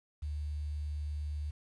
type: tone with quantisation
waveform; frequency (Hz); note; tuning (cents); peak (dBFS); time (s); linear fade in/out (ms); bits
sine; 74.3; D2; +21; -34; 0.22-1.51; 10; 10
effects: resampled to 24000 Hz